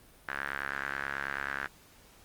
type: tone with band-pass filter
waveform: sawtooth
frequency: 69.3 Hz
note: C#2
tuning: in tune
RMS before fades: -36 dBFS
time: 0.28-1.66 s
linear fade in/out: 0 ms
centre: 1600 Hz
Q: 5.7
effects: pink hiss -58 dBFS RMS until 2.24 s + Opus 32 kbps